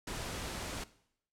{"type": "noise", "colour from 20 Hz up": "pink", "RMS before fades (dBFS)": -40, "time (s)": [0.07, 0.84], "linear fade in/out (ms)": 5, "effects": ["noise-tail reverb RT60 0.7 s tail -18 dB re dry", "low-pass 10000 Hz 12 dB/octave"]}